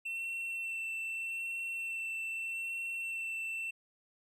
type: tone with vibrato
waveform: triangle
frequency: 2694 Hz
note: E7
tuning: 37 cents sharp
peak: -34 dBFS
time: 0.05-3.71 s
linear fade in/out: 10 ms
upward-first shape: sine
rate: 0.81 Hz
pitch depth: 12 cents each way
effects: none